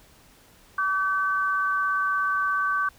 sine tone pair together, 1151 / 1532 Hz, D6 / G6, -35 / -40 cents, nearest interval perfect fourth, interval 495 cents, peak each -24 / -25 dBFS, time 0.78-2.89 s, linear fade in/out 5 ms, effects pink hiss -55 dBFS RMS until 2.98 s

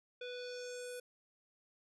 square tone with low-pass filter sweep, 493.9 Hz, B4, in tune, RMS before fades -45 dBFS, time 0.21-1 s, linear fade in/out 5 ms, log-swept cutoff 3100 to 11000 Hz, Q 3.2, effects none

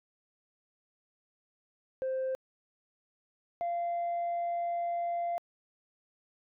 sine tone pair in turn, 523.3 / 690.3 Hz, C5 / F5, 0 / -20 cents, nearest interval perfect fourth, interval 480 cents, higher second, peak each -28 dBFS, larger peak neither, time 2.02-2.35 / 3.61-5.38 s, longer second, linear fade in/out 0 ms, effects tanh soft clip ceiling -28 dBFS

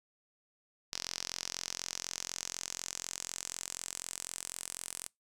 sawtooth tone with band-pass filter sweep, 44.04 Hz, F1, 15 cents sharp, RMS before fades -42 dBFS, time 0.92-5.08 s, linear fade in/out 10 ms, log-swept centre 5300 to 8900 Hz, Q 2.9, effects noise-tail reverb RT60 0.2 s tail -26 dB re dry

